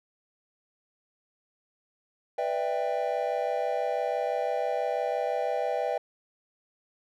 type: chord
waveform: triangle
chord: E minor seventh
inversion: second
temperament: just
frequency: 494.4 / 593.3 / 659.3 / 791.1 Hz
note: B4 / D5 / E5 / G5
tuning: +2 / +18 / 0 / +16 cents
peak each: -30 dBFS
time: 2.38-5.98 s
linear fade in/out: 5 ms
effects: none